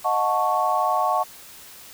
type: chord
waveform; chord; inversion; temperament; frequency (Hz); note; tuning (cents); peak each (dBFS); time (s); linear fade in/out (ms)
sine; D# half-diminished seventh; none; equal with one note detuned; 622.3 / 726 / 880 / 1108.7; D#5 / F#5 / A5 / C#6; 0 / -33 / 0 / 0; -27 / -23 / -25 / -23; 0.04-1.24; 20
effects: white hiss -44 dBFS RMS until 1.93 s